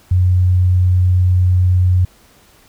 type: tone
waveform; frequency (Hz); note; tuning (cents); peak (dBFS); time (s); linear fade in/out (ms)
sine; 90.9; F#2; -30; -9; 0.11-2.05; 5
effects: pink hiss -49 dBFS RMS until 2.68 s